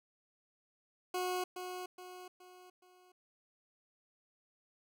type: tone with echo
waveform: 20% pulse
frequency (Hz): 364.4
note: F#4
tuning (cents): -26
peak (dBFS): -29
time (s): 1.14-1.44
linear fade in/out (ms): 5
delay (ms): 420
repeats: 4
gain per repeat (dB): -7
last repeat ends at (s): 3.12
effects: none